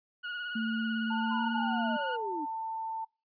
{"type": "tone with vibrato", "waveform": "35% pulse", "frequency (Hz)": 1444, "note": "F#6", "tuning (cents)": -43, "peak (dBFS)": -33, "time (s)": [0.23, 2.17], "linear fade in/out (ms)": 20, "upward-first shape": "sine", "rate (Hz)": 18, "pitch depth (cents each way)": 33}
{"type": "tone with pitch glide", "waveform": "sine", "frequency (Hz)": [224.1, 229.7], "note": ["A3", "A#3"], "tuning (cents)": [32, -25], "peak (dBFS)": -30, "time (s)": [0.55, 1.97], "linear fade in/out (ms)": 10, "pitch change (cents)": 43, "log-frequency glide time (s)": [1.3, 1.42]}
{"type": "tone", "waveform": "sine", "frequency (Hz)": 893, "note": "A5", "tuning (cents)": 25, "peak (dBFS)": -33, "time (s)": [1.1, 3.05], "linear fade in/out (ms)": 10}
{"type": "linear sweep", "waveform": "sine", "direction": "down", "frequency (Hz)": [1034, 277.2], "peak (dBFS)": -35, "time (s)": [1.3, 2.46], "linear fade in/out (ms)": 20}
{"effects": ["noise-tail reverb RT60 0.3 s tail -25 dB re dry", "resampled to 11025 Hz"]}